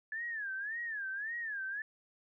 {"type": "tone with vibrato", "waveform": "sine", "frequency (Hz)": 1711, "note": "A6", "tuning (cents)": -49, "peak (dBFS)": -36, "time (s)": [0.12, 1.82], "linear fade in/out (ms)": 2, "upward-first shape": "sine", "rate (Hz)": 1.8, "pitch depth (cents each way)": 180, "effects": []}